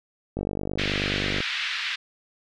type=click train; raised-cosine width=2 ms; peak=-15 dBFS; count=52; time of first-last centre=0.37-1.404 s; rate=49.3 Hz
type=band-pass noise; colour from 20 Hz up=pink; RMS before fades=-29 dBFS; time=0.78-1.96 s; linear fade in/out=10 ms; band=1700 to 3900 Hz; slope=24 dB/octave
effects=none

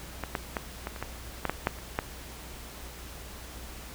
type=clicks; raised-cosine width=0.5 ms; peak=-17 / -13 / -14 / -18 / -25 / -17 / -12 / -12 / -9 / -30 / -11 dBFS; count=11; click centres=0.237 / 0.352 / 0.568 / 0.871 / 0.962 / 1.026 / 1.453 / 1.496 / 1.671 / 1.787 / 1.989 s; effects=added 60 Hz sine -45 dBFS peak until 3.94 s + pink hiss -45 dBFS RMS until 3.94 s

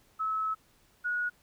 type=tone pair in turn; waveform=sine; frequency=1296 / 1454.7 Hz; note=E6 / F#6; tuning=-30 / -30 cents; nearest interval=major second; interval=200 cents; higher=second; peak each=-28 dBFS; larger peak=neither; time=0.19-0.55 / 1.04-1.3 s; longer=first; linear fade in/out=20 ms; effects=pink hiss -65 dBFS RMS until 1.42 s

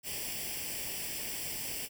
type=noise with comb filter; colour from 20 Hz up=white; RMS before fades=-38 dBFS; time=0.03-1.89 s; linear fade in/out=50 ms; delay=0.38 ms; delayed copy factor=+0.75; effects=none

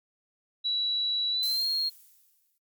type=tone with pitch glide; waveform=sine; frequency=3922 to 4252 Hz; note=B7 to C8; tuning=-13 to +27 cents; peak=-25 dBFS; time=0.64-1.9 s; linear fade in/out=20 ms; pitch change=+140 cents; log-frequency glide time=1.31-1.67 s
type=noise with exponential decay; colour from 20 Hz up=violet; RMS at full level=-34 dBFS; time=1.43-2.58 s; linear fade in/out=0 ms; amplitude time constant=250 ms
effects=MP3 96 kbps

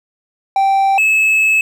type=tone pair in turn; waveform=triangle; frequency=781 / 2595 Hz; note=G5 / E7; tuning=-7 / -28 cents; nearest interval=octave + major sixth; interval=2079 cents; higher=second; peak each=-8 dBFS; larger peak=neither; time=0.56-0.98 / 0.98-1.61 s; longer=second; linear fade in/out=2 ms; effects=none

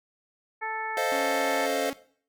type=harmonic tone; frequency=440 Hz; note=A4; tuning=in tune; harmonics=1 / 2 / 3 / 4 / 5; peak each=-41 / -32 / -39 / -35 / -37 dBFS; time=0.61-1.67 s; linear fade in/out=20 ms
type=chord; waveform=square; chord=F dominant seventh; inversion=first; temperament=equal; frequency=440 / 523.3 / 622.3 / 698.5 Hz; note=A4 / C5 / Eb5 / F5; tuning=0 / 0 / 0 / 0 cents; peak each=-32 dBFS; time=0.97-1.9 s; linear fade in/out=2 ms
type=tone; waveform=sawtooth; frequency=277.2 Hz; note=C#4; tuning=in tune; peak=-29 dBFS; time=1.12-1.93 s; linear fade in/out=0 ms
effects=noise-tail reverb RT60 0.5 s tail -18 dB re dry

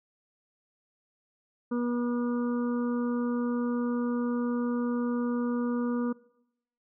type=harmonic tone; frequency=241.4 Hz; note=B3; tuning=39 cents flat; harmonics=1 / 2 / 4 / 5 / 6; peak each=-27 / -34 / -43 / -42 / -47 dBFS; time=1.71-6.13 s; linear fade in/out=10 ms; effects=noise-tail reverb RT60 0.8 s tail -22 dB re dry

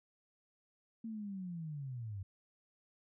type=linear sweep; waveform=sine; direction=down; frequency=229.2 to 92.5 Hz; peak=-40 dBFS; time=1.04-2.23 s; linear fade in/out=5 ms; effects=none

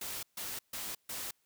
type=noise bursts; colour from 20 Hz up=white; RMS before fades=-40 dBFS; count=4; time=0.01-1.31 s; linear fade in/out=5 ms; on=220 ms; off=140 ms; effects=white hiss -75 dBFS RMS until 1.45 s

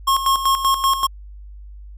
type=tone with tremolo; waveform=square; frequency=1080 Hz; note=C#6; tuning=45 cents flat; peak=-14 dBFS; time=0.07-1.07 s; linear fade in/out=10 ms; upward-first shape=square; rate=5.2 Hz; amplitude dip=65%; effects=added 50 Hz sine -35 dBFS peak until 1.97 s

